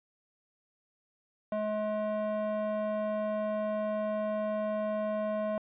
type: tone with band-pass filter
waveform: square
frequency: 212.7 Hz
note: G#3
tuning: 42 cents sharp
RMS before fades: -32 dBFS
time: 1.52-5.58 s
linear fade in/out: 2 ms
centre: 650 Hz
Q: 2
effects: resampled to 8000 Hz